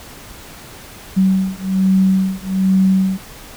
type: beating tone pair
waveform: sine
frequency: 189.4 / 190.6 Hz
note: F#3 / G3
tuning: +41 / -48 cents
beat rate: 1.2 Hz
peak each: -15 dBFS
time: 1.16-3.18 s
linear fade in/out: 20 ms
effects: pink hiss -37 dBFS RMS until 3.56 s